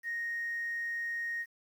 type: tone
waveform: sine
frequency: 1864.7 Hz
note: A#6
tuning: in tune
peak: -32 dBFS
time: 0.03-1.46 s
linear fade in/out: 50 ms
effects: tanh soft clip ceiling -28 dBFS + 10-bit